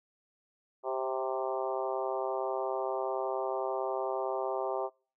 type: harmonic tone with a mistuned harmonic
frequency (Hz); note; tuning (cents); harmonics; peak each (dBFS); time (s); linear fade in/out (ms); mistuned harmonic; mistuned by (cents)
130.81; C3; 0; 3 / 4 / 5 / 6 / 7 / 8 / 9; -36 / -37 / -36 / -38 / -40 / -43 / -44; 0.83-4.9; 50; 4; +21
effects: noise-tail reverb RT60 0.4 s tail -26 dB re dry